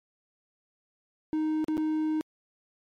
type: tone with dropouts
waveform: triangle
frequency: 311.1 Hz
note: D#4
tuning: in tune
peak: -23 dBFS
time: 1.33-2.21 s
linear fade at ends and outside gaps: 0 ms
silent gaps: 1.643-1.683 / 1.77-1.778 s
effects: MP3 64 kbps